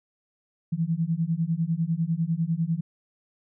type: beating tone pair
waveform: sine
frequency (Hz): 160 / 170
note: D#3 / F3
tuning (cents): +49 / -46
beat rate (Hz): 10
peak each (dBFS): -26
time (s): 0.72-2.81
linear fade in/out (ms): 10
effects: none